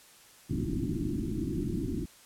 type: low-pass noise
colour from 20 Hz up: white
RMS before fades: -32 dBFS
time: 0.49-2.06 s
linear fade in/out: 20 ms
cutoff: 360 Hz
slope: 96 dB/octave
effects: white hiss -56 dBFS RMS until 2.25 s + low-pass 12000 Hz 12 dB/octave